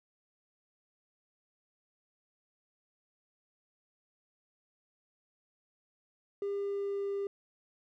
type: tone with pitch glide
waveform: triangle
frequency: 401.2 to 398.7 Hz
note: G4 to G4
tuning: +40 to +29 cents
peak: -29 dBFS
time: 6.42-7.27 s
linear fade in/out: 2 ms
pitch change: -11 cents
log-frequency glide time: 6.54-7.1 s
effects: tanh soft clip ceiling -27 dBFS

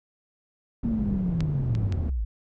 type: low-pass noise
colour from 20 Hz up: white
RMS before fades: -31 dBFS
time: 0.83-2.1 s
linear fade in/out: 5 ms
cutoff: 150 Hz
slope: 12 dB/octave
type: linear sweep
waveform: sine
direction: down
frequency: 236 to 49 Hz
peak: -24 dBFS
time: 0.84-2.25 s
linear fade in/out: 10 ms
type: clicks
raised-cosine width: 0.2 ms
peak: -17 / -23 / -21 dBFS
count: 3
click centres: 1.406 / 1.751 / 1.924 s
effects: none

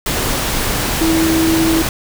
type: tone in noise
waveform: sine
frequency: 324.6 Hz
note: E4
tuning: 27 cents flat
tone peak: -12 dBFS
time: 1.01-1.82 s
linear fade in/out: 2 ms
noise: pink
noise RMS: -18 dBFS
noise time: 0.06-1.89 s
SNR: +3 dB
effects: none

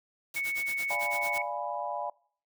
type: noise with tremolo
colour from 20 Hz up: white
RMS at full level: -39 dBFS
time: 0.34-1.38 s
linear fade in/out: 2 ms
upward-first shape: sine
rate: 9 Hz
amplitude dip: 100%
type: tone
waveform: sine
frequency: 2216 Hz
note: C#7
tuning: 1 cent flat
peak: -29 dBFS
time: 0.36-1.42 s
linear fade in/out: 5 ms
type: chord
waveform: sine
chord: D diminished seventh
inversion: none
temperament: equal with one note detuned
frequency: 587.3 / 696 / 830.6 / 987.8 Hz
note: D5 / F5 / Ab5 / Cb6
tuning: 0 / -6 / 0 / 0 cents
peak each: -37 / -37 / -36 / -37 dBFS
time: 0.9-2.1 s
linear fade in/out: 5 ms
effects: noise-tail reverb RT60 0.5 s tail -23 dB re dry

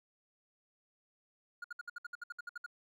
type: tone bursts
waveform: triangle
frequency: 1427 Hz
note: F6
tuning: 37 cents sharp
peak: -38 dBFS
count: 13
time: 1.62-2.663 s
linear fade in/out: 5 ms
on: 23 ms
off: 62 ms
effects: none

